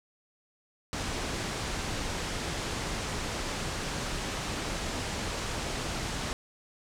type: low-pass noise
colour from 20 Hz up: pink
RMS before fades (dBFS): -34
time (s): 0.93-6.33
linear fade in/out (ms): 0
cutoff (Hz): 8300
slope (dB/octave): 24
effects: none